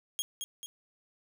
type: tone with echo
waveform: 20% pulse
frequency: 3271 Hz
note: G#7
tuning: 27 cents flat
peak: -25 dBFS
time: 0.19-0.22 s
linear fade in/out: 0 ms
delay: 220 ms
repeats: 2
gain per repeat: -5 dB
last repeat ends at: 0.66 s
effects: none